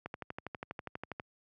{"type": "click train", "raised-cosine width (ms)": 0.5, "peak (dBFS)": -24, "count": 15, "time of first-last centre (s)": [0.06, 1.198], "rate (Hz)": 12.3, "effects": ["high-pass 80 Hz 12 dB/octave"]}